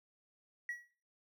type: tone with exponential decay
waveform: triangle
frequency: 1924 Hz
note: B6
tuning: 46 cents flat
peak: -32 dBFS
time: 0.69-0.91 s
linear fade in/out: 2 ms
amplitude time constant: 47 ms
effects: noise-tail reverb RT60 0.4 s tail -17 dB re dry + tanh soft clip ceiling -32 dBFS